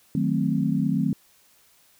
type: chord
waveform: sine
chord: D# diminished seventh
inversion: none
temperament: equal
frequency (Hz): 155.56 / 185 / 220 / 261.6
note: D#3 / F#3 / A3 / C4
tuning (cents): 0 / 0 / 0 / 0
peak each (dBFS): -26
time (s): 0.15-1.13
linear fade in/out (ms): 2
effects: white hiss -59 dBFS RMS until 1.99 s